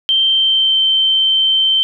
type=tone with pitch glide; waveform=sine; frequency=3136 to 3109 Hz; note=G7 to G7; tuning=0 to -15 cents; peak=-10 dBFS; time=0.09-1.83 s; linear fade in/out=0 ms; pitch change=-15 cents; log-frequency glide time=0.24-0.8 s; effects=none